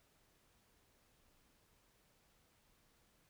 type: silence
effects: pink hiss -73 dBFS RMS until 3.29 s